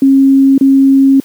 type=tone with dropouts; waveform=sine; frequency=271.1 Hz; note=C#4; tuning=38 cents flat; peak=-3 dBFS; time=0.02-1.2 s; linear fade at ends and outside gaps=2 ms; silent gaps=0.579-0.61 s; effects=white hiss -42 dBFS RMS until 1.24 s + high-pass 150 Hz 12 dB/octave